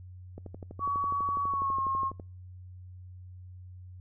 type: click train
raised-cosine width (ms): 2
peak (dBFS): -29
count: 23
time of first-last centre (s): 0.38-2.198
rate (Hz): 12.1
type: tone with pitch glide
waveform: sine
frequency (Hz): 1129 to 1077.4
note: C#6 to C#6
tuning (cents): +31 to -50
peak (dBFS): -27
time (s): 0.79-2.12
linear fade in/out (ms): 50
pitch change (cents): -81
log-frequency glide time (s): 1.44-1.79
effects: noise-tail reverb RT60 0.4 s tail -26 dB re dry + added 91 Hz sine -44 dBFS peak until 4 s